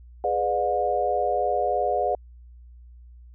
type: chord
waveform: sine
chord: G# diminished seventh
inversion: none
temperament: just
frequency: 415.3 / 498.4 / 598 / 717.6 Hz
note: G#4 / B4 / D5 / F5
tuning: 0 / +16 / +31 / +47 cents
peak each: -29 / -28 / -27 / -24 dBFS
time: 0.24-2.15 s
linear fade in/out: 2 ms
effects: added 60 Hz sine -44 dBFS peak until 3.34 s